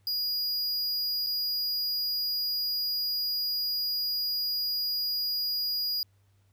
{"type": "tone with dropouts", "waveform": "square", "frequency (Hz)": 4880, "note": "D#8", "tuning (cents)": -34, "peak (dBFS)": -28, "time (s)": [0.07, 6.03], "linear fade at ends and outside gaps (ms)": 1, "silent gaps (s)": [1.264, 1.269], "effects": ["added 98 Hz sine -62 dBFS peak until 6.52 s", "pink hiss -73 dBFS RMS until 6.52 s"]}